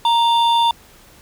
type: tone pair together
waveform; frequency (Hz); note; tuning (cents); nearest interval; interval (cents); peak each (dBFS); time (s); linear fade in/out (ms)
triangle; 932.3 / 3538; A#5 / A7; 0 / +9; octave + major seventh; 2309; -11 / -19; 0.05-0.71; 2
effects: pink hiss -47 dBFS RMS until 1.21 s